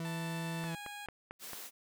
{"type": "tone", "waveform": "40% pulse", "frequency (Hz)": 164.81, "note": "E3", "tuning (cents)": 0, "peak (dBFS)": -36, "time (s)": [0, 0.75], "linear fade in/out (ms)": 2}
{"type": "tone with pitch glide", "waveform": "15% pulse", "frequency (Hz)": [882, 822.9], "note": ["A5", "G#5"], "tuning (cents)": [4, -16], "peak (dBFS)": -37, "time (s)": [0.05, 1.06], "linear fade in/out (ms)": 0, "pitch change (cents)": -120, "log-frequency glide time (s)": [0.64, 0.75]}
{"type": "click train", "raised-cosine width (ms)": 0.5, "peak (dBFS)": -28, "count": 5, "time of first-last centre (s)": [0.64, 1.533], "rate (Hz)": 4.48}
{"type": "high-pass noise", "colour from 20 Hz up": "white", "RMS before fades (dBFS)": -46, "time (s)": [1.39, 1.71], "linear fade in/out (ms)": 50, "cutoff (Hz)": 160, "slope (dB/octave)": 48}
{"effects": []}